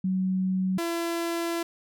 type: tone pair in turn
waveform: sine / sawtooth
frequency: 187.3 / 337.5 Hz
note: F#3 / E4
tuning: +21 / +41 cents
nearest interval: minor seventh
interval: 1020 cents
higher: second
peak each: -23 dBFS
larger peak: neither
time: 0.04-0.78 / 0.78-1.63 s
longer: second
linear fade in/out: 5 ms
effects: none